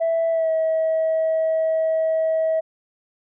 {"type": "tone with pitch glide", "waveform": "sine", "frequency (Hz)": [659.3, 642], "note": ["E5", "E5"], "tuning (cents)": [0, -46], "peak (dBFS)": -16, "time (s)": [0, 2.61], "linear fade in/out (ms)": 20, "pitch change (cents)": -46, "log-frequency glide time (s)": [0.31, 0.5], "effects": ["tanh soft clip ceiling -15 dBFS"]}